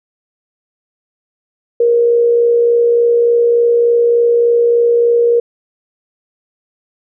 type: tone with amplitude modulation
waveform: sine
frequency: 471.9 Hz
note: A#4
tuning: 21 cents sharp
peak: -6 dBFS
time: 1.8-5.4 s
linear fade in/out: 5 ms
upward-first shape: sine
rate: 63.4 Hz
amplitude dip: 35%
effects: none